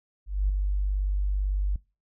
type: tone with ADSR envelope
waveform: sine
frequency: 48.97 Hz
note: G1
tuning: 1 cent flat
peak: -18 dBFS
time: 0.26-1.76 s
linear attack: 230 ms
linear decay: 9 ms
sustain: -4 dB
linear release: 3 ms
effects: noise-tail reverb RT60 0.3 s tail -24 dB re dry + tanh soft clip ceiling -14 dBFS